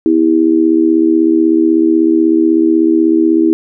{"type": "tone with amplitude modulation", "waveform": "sine", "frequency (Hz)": 325, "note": "E4", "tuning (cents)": -24, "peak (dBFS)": -3, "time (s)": [0.06, 3.53], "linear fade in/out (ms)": 0, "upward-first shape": "sine", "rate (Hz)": 76.2, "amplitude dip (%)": 85, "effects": []}